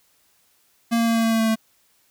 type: tone with pitch steps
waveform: square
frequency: 231.9 / 230.4 / 229 / 227.5 / 226.1 / 224.6 / 223.2 / 221.8 Hz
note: A#3 / A#3 / A#3 / A#3 / A3 / A3 / A3 / A3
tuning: -9 / -20 / -31 / -42 / +47 / +36 / +25 / +14 cents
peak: -18 dBFS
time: 0.91-1.558 s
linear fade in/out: 20 ms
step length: 81 ms
effects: white hiss -62 dBFS RMS until 2.1 s